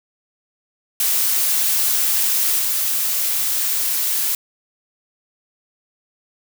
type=noise with level steps; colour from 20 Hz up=blue; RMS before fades=-18 / -20 dBFS; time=1-4.35 s; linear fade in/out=2 ms; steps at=2.59 s; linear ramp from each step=5 ms; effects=none